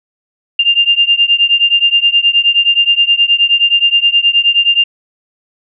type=beating tone pair; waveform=sine; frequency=2794 / 2803.5 Hz; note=F7 / F7; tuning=0 / +6 cents; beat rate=9.5 Hz; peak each=-10 / -11 dBFS; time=0.59-4.84 s; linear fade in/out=5 ms; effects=none